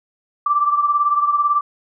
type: beating tone pair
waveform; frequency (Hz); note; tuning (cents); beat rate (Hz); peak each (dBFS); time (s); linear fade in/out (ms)
sine; 1169 / 1187; D6 / D6; -8 / +18; 18; -15 / -21; 0.46-1.61; 5
effects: none